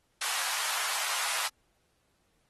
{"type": "high-pass noise", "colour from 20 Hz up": "pink", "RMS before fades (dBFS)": -32, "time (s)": [0.21, 1.48], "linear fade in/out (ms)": 5, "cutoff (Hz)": 860, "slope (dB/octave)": 24, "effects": ["pink hiss -73 dBFS RMS until 2.49 s", "AAC 32 kbps"]}